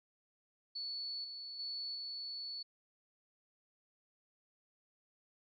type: tone with level steps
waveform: sine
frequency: 4435 Hz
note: C#8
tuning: in tune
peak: -39 / -44 / -39 / -41 dBFS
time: 0.75-2.63 s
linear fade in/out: 10 ms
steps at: 1.24 / 1.59 / 1.95 s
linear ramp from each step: 5 ms
effects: none